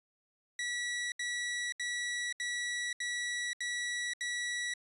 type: tone bursts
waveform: sawtooth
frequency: 1941 Hz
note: B6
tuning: 31 cents flat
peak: -30 dBFS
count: 7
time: 0.59-4.738 s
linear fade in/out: 2 ms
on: 530 ms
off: 73 ms
effects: resampled to 24000 Hz